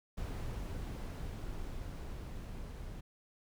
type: noise with level ramp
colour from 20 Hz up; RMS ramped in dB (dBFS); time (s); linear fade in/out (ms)
brown; -39 to -45; 0.17-3.01; 10
effects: none